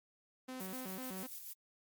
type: tone with vibrato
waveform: sawtooth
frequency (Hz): 220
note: A3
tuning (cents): 0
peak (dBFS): -39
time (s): 0.48-1.27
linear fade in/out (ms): 10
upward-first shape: square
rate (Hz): 4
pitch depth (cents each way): 270
type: noise with tremolo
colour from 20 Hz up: violet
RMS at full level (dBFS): -46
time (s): 0.59-1.54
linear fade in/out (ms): 20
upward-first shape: square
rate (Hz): 6.9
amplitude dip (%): 35
effects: MP3 96 kbps